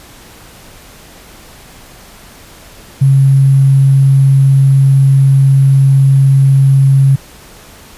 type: tone with sample-and-hold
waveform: sine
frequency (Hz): 136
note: C#3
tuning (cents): -33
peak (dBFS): -4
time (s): 3.01-7.16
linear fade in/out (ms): 10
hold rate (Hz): 11025
effects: pink hiss -37 dBFS RMS until 7.97 s + resampled to 32000 Hz